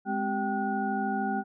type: tone cluster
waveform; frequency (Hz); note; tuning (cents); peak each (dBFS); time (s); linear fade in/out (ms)
sine; 207.5 / 260.6 / 388.8 / 777 / 1452; G#3 / C4 / G4 / G5 / F#6; -1 / -7 / -14 / -16 / -33; -31 / -35 / -37 / -30 / -37; 0.05-1.44; 50
effects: none